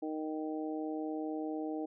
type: harmonic tone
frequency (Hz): 155.56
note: D#3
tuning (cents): 0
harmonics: 2 / 3 / 4 / 5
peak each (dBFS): -36 / -42 / -45 / -45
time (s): 0.02-1.86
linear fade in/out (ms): 10
effects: none